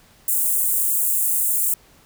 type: high-pass noise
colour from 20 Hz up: white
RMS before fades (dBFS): -20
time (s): 0.28-1.74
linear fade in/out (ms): 2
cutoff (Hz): 7700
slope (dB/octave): 48
effects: pink hiss -53 dBFS RMS until 2.05 s